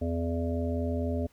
harmonic tone, 84.2 Hz, E2, 37 cents sharp, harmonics 1 / 3 / 5 / 7 / 8, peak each -30 / -32 / -37 / -36 / -42 dBFS, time 0.01-1.27 s, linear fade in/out 10 ms, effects pink hiss -65 dBFS RMS until 1.32 s

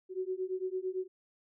sine beating tone pair, 368.4 / 377.3 Hz, F#4 / F#4, -7 / +34 cents, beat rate 8.9 Hz, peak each -36 / -36 dBFS, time 0.09-1.08 s, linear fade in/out 50 ms, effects none

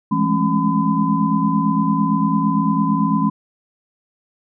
sine tone cluster, 167.1 / 204.4 / 213.3 / 273.1 / 1011 Hz, E3 / G#3 / G#3 / C#4 / B5, +24 / -27 / +46 / -26 / +40 cents, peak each -21 dBFS, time 0.11-3.3 s, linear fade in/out 10 ms, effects none

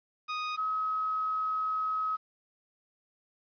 sawtooth / sine tone pair in turn, 1244.5 / 1275.8 Hz, D#6 / D#6, 0 / +43 cents, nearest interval unison, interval 43 cents, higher second, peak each -28 dBFS, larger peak neither, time 0.28-0.57 / 0.57-2.17 s, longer second, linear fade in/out 20 ms, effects resampled to 11025 Hz + 10-bit

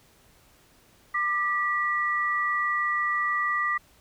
sine tone pair together, 1191.1 / 1945 Hz, D6 / B6, +24 / -27 cents, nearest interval minor sixth, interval 849 cents, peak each -26 dBFS, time 1.14-3.78 s, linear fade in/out 10 ms, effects pink hiss -59 dBFS RMS until 4 s

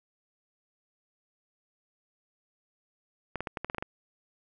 clicks, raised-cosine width 0.5 ms, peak -18 dBFS, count 9, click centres 3.357 / 3.406 / 3.472 / 3.572 / 3.646 / 3.699 / 3.747 / 3.783 / 3.825 s, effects none

